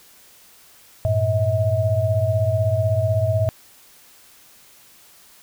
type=tone cluster; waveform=sine; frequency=97.8 / 113.8 / 640 Hz; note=G2 / A#2 / D#5; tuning=-4 / -41 / +49 cents; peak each=-21 dBFS; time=1.05-3.49 s; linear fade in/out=0 ms; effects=white hiss -50 dBFS RMS until 5.42 s